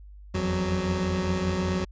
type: tone cluster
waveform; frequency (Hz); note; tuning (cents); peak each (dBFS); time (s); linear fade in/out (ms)
25% pulse; 84.1 / 89.3 / 185.6; E2 / F2 / F#3; +35 / +39 / +6; -27 / -28 / -23; 0.34-1.85; 10
effects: added 50 Hz sine -43 dBFS peak until 1.91 s + resampled to 16000 Hz